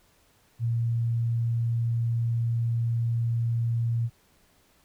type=tone; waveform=sine; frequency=116.54 Hz; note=A#2; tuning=in tune; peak=-23 dBFS; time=0.59-4.1 s; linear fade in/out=50 ms; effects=pink hiss -63 dBFS RMS until 4.84 s